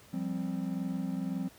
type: chord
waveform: triangle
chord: F suspended second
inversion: none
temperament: just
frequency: 174.61 / 196.44 / 261.9 Hz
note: F3 / G3 / C4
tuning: 0 / +4 / +2 cents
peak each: -34 dBFS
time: 0.13-1.49 s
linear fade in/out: 10 ms
effects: pink hiss -57 dBFS RMS until 1.58 s + high-pass 60 Hz 12 dB/octave